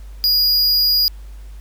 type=tone; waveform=square; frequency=4883 Hz; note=D#8; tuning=33 cents flat; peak=-13 dBFS; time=0.24-1.08 s; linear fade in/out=0 ms; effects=added 50 Hz sine -32 dBFS peak until 1.6 s + pink hiss -52 dBFS RMS until 1.6 s